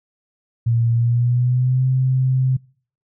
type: tone with pitch glide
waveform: sine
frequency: 116.54 to 130.06 Hz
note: A#2 to C3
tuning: 0 to -10 cents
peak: -14 dBFS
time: 0.66-2.57 s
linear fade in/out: 10 ms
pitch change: +190 cents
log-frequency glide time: 0.93-1.85 s
effects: noise-tail reverb RT60 0.5 s tail -26 dB re dry